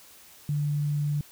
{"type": "tone", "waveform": "sine", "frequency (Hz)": 146.83, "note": "D3", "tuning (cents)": 0, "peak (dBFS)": -24, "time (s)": [0.49, 1.21], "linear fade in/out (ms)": 2, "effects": ["white hiss -52 dBFS RMS until 1.31 s"]}